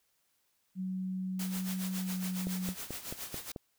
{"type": "tone with pitch glide", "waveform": "sine", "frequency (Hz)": [186.7, 184.45], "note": ["F#3", "F#3"], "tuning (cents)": [16, -5], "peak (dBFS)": -33, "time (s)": [0.75, 2.75], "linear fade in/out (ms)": 50, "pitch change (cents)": -21, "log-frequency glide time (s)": [1.97, 2.2]}
{"type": "noise with tremolo", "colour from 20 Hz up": "white", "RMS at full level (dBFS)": -40, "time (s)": [1.39, 3.52], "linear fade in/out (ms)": 5, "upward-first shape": "sine", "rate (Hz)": 7.2, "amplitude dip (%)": 70}
{"type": "click train", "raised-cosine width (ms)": 2, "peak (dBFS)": -26, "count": 6, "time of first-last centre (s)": [2.47, 3.562], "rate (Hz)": 4.58}
{"effects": ["white hiss -75 dBFS RMS until 3.78 s"]}